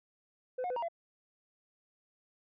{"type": "tone with pitch steps", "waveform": "sine", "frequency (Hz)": [507, 722, 503, 941, 677], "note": ["B4", "F#5", "B4", "A#5", "E5"], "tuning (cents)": [45, -43, 32, 16, 46], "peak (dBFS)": -30, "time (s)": [0.58, 0.885], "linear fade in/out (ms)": 10, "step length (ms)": 61, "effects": ["tanh soft clip ceiling -32 dBFS"]}